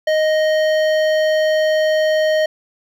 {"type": "tone with hard clipping", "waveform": "sine", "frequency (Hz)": 622.3, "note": "D#5", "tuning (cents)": 0, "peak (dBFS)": -15, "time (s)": [0.07, 2.46], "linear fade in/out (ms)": 5, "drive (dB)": 13, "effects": []}